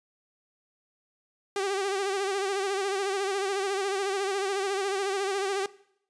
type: tone with vibrato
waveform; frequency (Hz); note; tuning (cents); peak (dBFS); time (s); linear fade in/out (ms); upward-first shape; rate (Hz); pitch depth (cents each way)
sawtooth; 392; G4; 0; -23; 1.56-5.66; 2; sine; 14; 64
effects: noise-tail reverb RT60 0.7 s tail -20 dB re dry + resampled to 22050 Hz